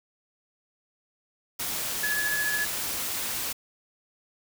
white noise, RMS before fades -31 dBFS, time 1.59-3.53 s, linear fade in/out 10 ms
sine tone with tremolo, 1700 Hz, G#6, 40 cents sharp, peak -24 dBFS, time 2.03-2.65 s, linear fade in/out 5 ms, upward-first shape triangle, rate 14 Hz, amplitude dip 45%
effects none

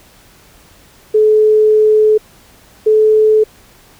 sine tone pair in turn, 429.8 / 432.3 Hz, A4 / A4, -41 / -31 cents, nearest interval unison, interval 10 cents, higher second, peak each -6 dBFS, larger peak neither, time 1.14-2.18 / 2.86-3.44 s, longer first, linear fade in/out 10 ms, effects pink hiss -45 dBFS RMS until 3.99 s

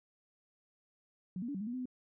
sine tone with pitch steps, 183.2 / 236.9 / 286 / 190.8 / 211.1 / 240 / 255.1 / 252.2 Hz, F#3 / A#3 / D4 / G3 / G#3 / B3 / C4 / B3, -17 / +28 / -46 / -47 / +29 / -49 / -44 / +36 cents, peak -36 dBFS, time 1.36-1.856 s, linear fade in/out 2 ms, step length 62 ms, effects none

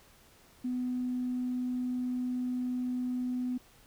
triangle tone with tanh clipping, 250 Hz, B3, 21 cents sharp, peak -30 dBFS, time 0.64-3.58 s, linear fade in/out 10 ms, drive 4 dB, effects pink hiss -60 dBFS RMS until 3.86 s

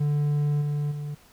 triangle tone with level steps, 146.83 Hz, D3, in tune, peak -19 / -22 / -28 dBFS, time 0-1.15 s, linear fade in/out 10 ms, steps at 0.61 / 0.91 s, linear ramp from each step 10 ms, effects pink hiss -56 dBFS RMS until 1.32 s

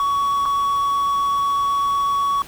triangle tone with dropouts, 1123 Hz, C#6, 22 cents sharp, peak -15 dBFS, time 0-2.42 s, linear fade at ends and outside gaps 1 ms, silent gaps 0.455-0.459 s, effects pink hiss -41 dBFS RMS until 2.47 s

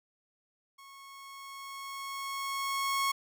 sawtooth tone with level ramp, 1097 Hz, C#6, 18 cents flat, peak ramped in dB -47 to -23 dBFS, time 0.78-3.12 s, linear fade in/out 10 ms, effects none

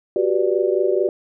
sine chord, G major seventh, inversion third, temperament just, 367.5 / 392 / 490 / 588 Hz, F#4 / G4 / B4 / D5, -12 / 0 / -14 / +2 cents, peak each -20 / -20 / -24 / -23 dBFS, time 0.16-1.09 s, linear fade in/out 2 ms, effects none

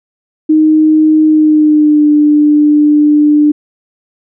sine tone with pitch glide, 310.7 to 297.7 Hz, D#4 to D4, -2 to +24 cents, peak -4 dBFS, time 0.49-3.52 s, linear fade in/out 10 ms, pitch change -74 cents, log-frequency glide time 1.25-2.08 s, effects none

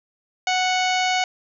harmonic tone, 739 Hz, F#5, 2 cents flat, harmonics 1 / 2 / 3 / 4 / 5 / 6 / 7 / 8 / 9, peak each -21 / -29 / -25 / -28 / -33 / -32 / -37 / -38 / -34 dBFS, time 0.47-1.24 s, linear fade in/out 2 ms, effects none

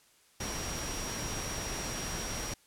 sine tone in noise, 5660 Hz, F8, 22 cents sharp, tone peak -41 dBFS, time 0.4-2.54 s, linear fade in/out 5 ms, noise pink, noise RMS -37 dBFS, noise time 0.4-2.54 s, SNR -7 dB, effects white hiss -64 dBFS RMS until 2.66 s + low-pass 11000 Hz 12 dB/octave

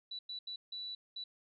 sine tone bursts at uneven times, 3951 Hz, B7, in tune, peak -40 dBFS, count 5, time 0.11-0.19 / 0.29-0.39 / 0.47-0.56 / 0.72-0.95 / 1.16-1.24 s, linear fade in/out 5 ms, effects none

